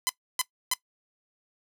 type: tone bursts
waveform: 5% pulse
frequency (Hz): 1015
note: B5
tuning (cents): +47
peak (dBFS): -11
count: 3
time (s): 0.07-0.736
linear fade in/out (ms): 0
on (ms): 22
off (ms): 300
effects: noise-tail reverb RT60 0.1 s tail -19 dB re dry